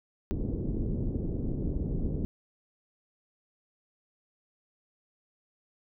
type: low-pass noise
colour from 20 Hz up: pink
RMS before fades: -31 dBFS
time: 0.31-2.25 s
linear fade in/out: 0 ms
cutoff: 380 Hz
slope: 24 dB/octave
effects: none

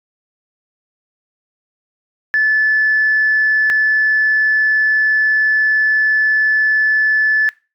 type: tone pair in turn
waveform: sine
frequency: 1737 / 1737 Hz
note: A6 / A6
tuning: -23 / -23 cents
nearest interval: unison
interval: 0 cents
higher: neither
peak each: -10 dBFS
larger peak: neither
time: 2.34-3.7 / 3.7-7.49 s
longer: second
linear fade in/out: 0 ms
effects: noise-tail reverb RT60 0.3 s tail -21 dB re dry + tanh soft clip ceiling -6 dBFS

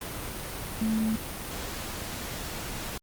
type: tone in noise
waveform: sine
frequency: 220 Hz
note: A3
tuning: in tune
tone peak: -24 dBFS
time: 0.81-1.16 s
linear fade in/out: 5 ms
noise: pink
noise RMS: -36 dBFS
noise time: 0.01-2.98 s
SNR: +9 dB
effects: Opus 32 kbps

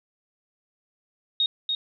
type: tone with echo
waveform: sine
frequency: 3730 Hz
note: A#7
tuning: in tune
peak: -19 dBFS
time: 1.4-1.46 s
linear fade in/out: 2 ms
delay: 290 ms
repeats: 1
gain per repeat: -4 dB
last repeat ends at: 1.75 s
effects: none

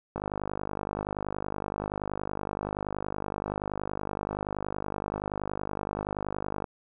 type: click train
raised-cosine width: 1 ms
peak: -17 dBFS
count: 329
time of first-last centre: 0.16-6.642 s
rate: 50.6 Hz
effects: none

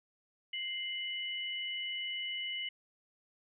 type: tone pair together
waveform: sine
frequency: 2093 / 2960 Hz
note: C7 / F#7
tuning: 0 / 0 cents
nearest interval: tritone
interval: 600 cents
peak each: -40 / -37 dBFS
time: 0.53-2.69 s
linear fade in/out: 5 ms
effects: none

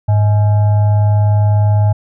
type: tone with frequency modulation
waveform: sine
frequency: 103.83 Hz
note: G#2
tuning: in tune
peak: -8 dBFS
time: 0.08-1.93 s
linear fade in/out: 10 ms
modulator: 736 Hz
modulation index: 0.3
effects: none

